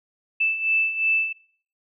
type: beating tone pair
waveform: sine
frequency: 2637 / 2639.8 Hz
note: E7 / E7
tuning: 0 / +2 cents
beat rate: 2.8 Hz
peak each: -27 / -21 dBFS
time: 0.4-1.33 s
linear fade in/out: 10 ms
effects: noise-tail reverb RT60 0.5 s tail -19 dB re dry